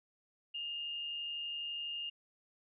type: tone with amplitude modulation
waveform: sine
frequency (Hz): 2827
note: F7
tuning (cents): +20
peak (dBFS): -36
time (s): 0.54-2.1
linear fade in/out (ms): 10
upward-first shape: sine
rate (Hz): 152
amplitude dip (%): 35
effects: none